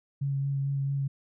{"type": "tone with vibrato", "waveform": "sine", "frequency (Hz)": 138.5, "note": "C#3", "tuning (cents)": -1, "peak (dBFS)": -26, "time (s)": [0.21, 1.08], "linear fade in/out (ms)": 10, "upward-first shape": "sine", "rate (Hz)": 4.5, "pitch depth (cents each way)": 14, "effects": []}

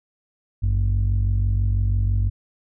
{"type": "tone pair together", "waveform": "sine", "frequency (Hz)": [51.91, 98], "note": ["G#1", "G2"], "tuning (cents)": [0, 0], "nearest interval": "major seventh", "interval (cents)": 1100, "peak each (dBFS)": -18, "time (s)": [0.62, 2.3], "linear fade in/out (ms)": 20, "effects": ["tanh soft clip ceiling -14 dBFS"]}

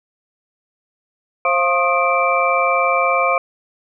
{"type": "tone cluster", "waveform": "sine", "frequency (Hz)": [529, 692, 1072, 1237, 2340], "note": ["C5", "F5", "C6", "D#6", "D7"], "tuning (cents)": [19, -16, 42, -10, -7], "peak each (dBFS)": -20, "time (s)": [1.45, 3.38], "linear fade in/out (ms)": 2, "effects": []}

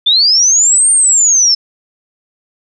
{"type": "linear two-way sweep", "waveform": "sine", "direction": "up then down", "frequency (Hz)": [3463, 8870, 5210], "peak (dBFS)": -6, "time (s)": [0.06, 1.55], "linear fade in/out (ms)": 10, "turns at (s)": 0.91, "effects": []}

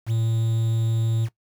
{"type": "tone with quantisation", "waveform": "triangle", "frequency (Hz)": 113.3, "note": "A#2", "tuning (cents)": -49, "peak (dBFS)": -18, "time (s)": [0.06, 1.29], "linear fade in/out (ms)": 50, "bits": 7, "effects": ["noise-tail reverb RT60 0.1 s tail -18 dB re dry"]}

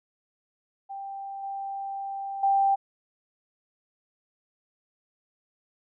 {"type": "tone with level steps", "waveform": "sine", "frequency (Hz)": 787, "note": "G5", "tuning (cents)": 7, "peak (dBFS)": [-34, -31, -19], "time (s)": [0.89, 2.76], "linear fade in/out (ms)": 20, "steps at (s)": [1.43, 2.43], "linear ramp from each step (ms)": 5, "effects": []}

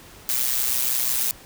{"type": "noise with amplitude modulation", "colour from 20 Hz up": "blue", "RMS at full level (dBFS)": -20, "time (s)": [0.29, 1.31], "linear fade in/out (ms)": 0, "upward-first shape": "sine", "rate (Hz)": 126, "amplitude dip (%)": 65, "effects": ["pink hiss -46 dBFS RMS until 1.45 s"]}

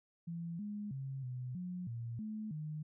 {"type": "tone with pitch steps", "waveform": "sine", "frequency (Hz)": [168.6, 207.3, 134.8, 125.8, 180, 116.8, 215.6, 153], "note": ["E3", "G#3", "C#3", "B2", "F#3", "A#2", "A3", "D#3"], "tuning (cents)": [39, -3, -48, 32, -47, 4, -35, -29], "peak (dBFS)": -39, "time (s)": [0.27, 2.83], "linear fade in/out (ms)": 10, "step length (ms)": 320, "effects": []}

